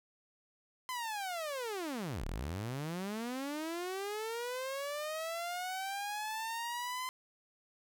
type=linear two-way sweep; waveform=sawtooth; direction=down then up; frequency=1030 to 30.34 to 1030 Hz; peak=-33 dBFS; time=0.89-7.09 s; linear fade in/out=0 ms; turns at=2.25 s; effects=none